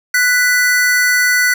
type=tone pair together; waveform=square; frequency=1480 / 1983.6 Hz; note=F#6 / B6; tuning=0 / +7 cents; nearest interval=perfect fourth; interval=507 cents; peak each=-14 dBFS; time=0.14-1.54 s; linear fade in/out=5 ms; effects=none